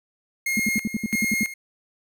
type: tone with tremolo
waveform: 45% pulse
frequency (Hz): 2142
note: C7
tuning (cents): +40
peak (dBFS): -22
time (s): 0.46-1.54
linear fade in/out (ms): 5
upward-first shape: square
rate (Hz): 1.5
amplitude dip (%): 75
type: tone bursts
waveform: sine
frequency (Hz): 216.7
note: A3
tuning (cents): -26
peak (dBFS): -20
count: 10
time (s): 0.57-1.433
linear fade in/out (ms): 2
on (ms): 26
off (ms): 67
effects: none